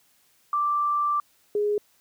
sine tone pair in turn, 1174.7 / 415.3 Hz, D6 / G#4, 0 / 0 cents, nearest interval octave + tritone, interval 1800 cents, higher first, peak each -21 dBFS, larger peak neither, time 0.53-1.2 / 1.55-1.78 s, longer first, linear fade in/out 2 ms, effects white hiss -63 dBFS RMS until 2 s + high-pass 60 Hz 12 dB/octave

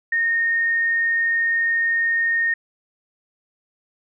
sine tone, 1843 Hz, A#6, 20 cents flat, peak -17 dBFS, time 0.12-2.54 s, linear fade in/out 5 ms, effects none

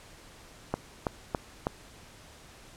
clicks, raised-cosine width 1 ms, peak -13 dBFS, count 4, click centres 0.74 / 1.068 / 1.348 / 1.669 s, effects pink hiss -52 dBFS RMS until 2.76 s + low-pass 10000 Hz 12 dB/octave

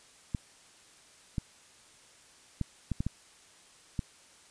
clicks, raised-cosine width 5 ms, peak -18 dBFS, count 7, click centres 0.348 / 1.382 / 2.613 / 2.917 / 3.005 / 3.066 / 3.992 s, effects white hiss -58 dBFS RMS until 4.5 s + resampled to 22050 Hz

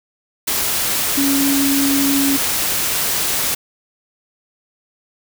sine tone in noise, 277.2 Hz, C#4, in tune, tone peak -15 dBFS, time 1.17-2.37 s, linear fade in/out 10 ms, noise white, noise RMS -19 dBFS, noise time 0.47-3.55 s, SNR +1 dB, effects none

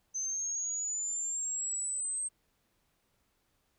sine linear sweep, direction up, 6160 to 8372 Hz, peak -32 dBFS, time 0.14-2.29 s, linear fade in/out 20 ms, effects pink hiss -75 dBFS RMS until 3.78 s

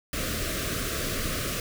pink band-stop noise, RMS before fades -30 dBFS, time 0.13-1.6 s, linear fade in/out 2 ms, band 690 to 1100 Hz, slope 96 dB/octave, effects none

